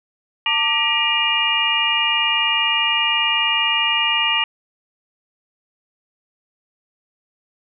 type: tone cluster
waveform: sine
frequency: 900 / 1183 / 1912 / 2397 / 2842 Hz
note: A5 / D6 / A#6 / D7 / F7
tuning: +39 / +12 / +43 / +35 / +30 cents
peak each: -25 / -27 / -26 / -22 / -18 dBFS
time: 0.46-4.44 s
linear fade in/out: 2 ms
effects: none